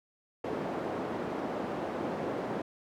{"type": "band-pass noise", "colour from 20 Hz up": "white", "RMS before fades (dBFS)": -35, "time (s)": [0.44, 2.62], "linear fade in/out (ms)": 5, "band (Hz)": [190, 580], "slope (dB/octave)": 12, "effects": []}